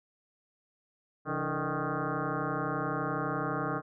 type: tone with frequency modulation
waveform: sine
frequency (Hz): 474.9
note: A#4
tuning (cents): +32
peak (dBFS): -29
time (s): 1.25-3.82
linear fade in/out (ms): 50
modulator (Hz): 153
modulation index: 6.3
effects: none